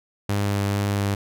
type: tone with vibrato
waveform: sawtooth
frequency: 100.8 Hz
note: G2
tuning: 49 cents sharp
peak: -17 dBFS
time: 0.29-1.15 s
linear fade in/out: 5 ms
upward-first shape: triangle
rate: 2.2 Hz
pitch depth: 13 cents each way
effects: none